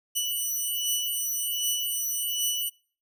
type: beating tone pair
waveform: 10% pulse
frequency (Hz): 2960 / 2961.3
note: F#7 / F#7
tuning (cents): 0 / +1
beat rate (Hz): 1.3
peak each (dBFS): -21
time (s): 0.15-2.7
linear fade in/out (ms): 20
effects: noise-tail reverb RT60 0.4 s tail -22 dB re dry